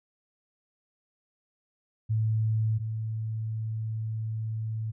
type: tone pair in turn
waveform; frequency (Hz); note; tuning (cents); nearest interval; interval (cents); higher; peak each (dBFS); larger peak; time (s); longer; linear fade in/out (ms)
sine; 110 / 110.45; A2 / A2; 0 / +7; unison; 7; second; -23 / -29; first; 2.09-2.79 / 2.79-4.92; second; 20
effects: none